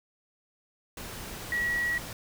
sine tone in noise, 1922 Hz, B6, 48 cents flat, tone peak -26 dBFS, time 1.52-1.98 s, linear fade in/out 2 ms, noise pink, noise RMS -40 dBFS, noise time 0.97-2.13 s, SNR +11 dB, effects none

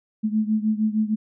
sine beating tone pair, 214 / 220.5 Hz, A3 / A3, -48 / +4 cents, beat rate 6.5 Hz, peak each -21 / -24 dBFS, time 0.23-1.16 s, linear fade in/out 20 ms, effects none

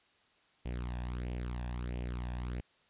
sawtooth tone with flanger, 60.8 Hz, B1, 26 cents flat, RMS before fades -38 dBFS, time 0.65-2.61 s, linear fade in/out 10 ms, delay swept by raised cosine 0.36 to 1.18 ms, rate 1.5 Hz, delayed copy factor +0.65, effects white hiss -68 dBFS RMS until 2.89 s + resampled to 8000 Hz

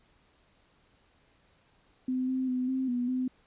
sine tone with pitch steps, 256.2 / 259.8 / 253 / 261.9 / 244.8 / 255.5 Hz, C4 / C4 / B3 / C4 / B3 / C4, -36 / -12 / +42 / +2 / -15 / -41 cents, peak -27 dBFS, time 2.08-3.28 s, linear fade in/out 5 ms, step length 200 ms, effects pink hiss -66 dBFS RMS until 3.46 s + resampled to 8000 Hz

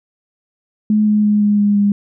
sine tone with pitch steps, 212.7 / 210.7 / 208.8 / 206.9 / 205 / 203.1 Hz, G#3 / G#3 / G#3 / G#3 / G#3 / G#3, +42 / +25 / +10 / -6 / -22 / -38 cents, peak -10 dBFS, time 0.9-1.92 s, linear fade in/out 2 ms, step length 170 ms, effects none

